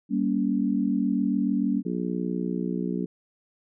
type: chord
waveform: sine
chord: G diminished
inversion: none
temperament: just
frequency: 196 / 235.2 / 282.2 Hz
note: G3 / Bb3 / Db4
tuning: 0 / +16 / +31 cents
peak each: -26 dBFS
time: 0.09-1.83 s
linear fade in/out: 50 ms
type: harmonic tone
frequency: 60.4 Hz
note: B1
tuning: 38 cents flat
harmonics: 3 / 4 / 5 / 6 / 7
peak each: -29 / -31 / -33 / -35 / -36 dBFS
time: 1.85-3.06 s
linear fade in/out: 10 ms
effects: none